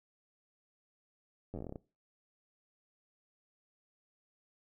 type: slowing click train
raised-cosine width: 2 ms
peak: -29 dBFS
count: 12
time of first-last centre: 1.54-1.758 s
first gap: 10 ms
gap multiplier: 1.13
effects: noise-tail reverb RT60 0.3 s tail -20 dB re dry